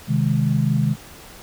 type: chord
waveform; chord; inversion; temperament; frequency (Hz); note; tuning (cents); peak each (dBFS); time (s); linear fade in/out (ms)
sine; Ab major; first; equal; 130.81 / 155.56 / 207.7; C3 / Eb3 / Ab3; 0 / 0 / 0; -20 / -20 / -22; 0.07-0.96; 50
effects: pink hiss -42 dBFS RMS until 1.42 s